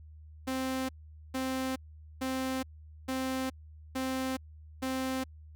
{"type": "tone bursts", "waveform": "sawtooth", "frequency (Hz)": 261.6, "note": "C4", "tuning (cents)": 0, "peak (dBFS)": -27, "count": 6, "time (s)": [0.47, 5.24], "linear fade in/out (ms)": 10, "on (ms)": 420, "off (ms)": 450, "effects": ["added 77 Hz sine -48 dBFS peak until 5.55 s"]}